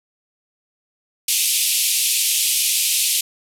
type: band-pass noise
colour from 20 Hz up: white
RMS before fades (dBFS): -19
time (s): 1.28-3.21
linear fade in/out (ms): 5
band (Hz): 2400 to 13000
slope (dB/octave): 48
effects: none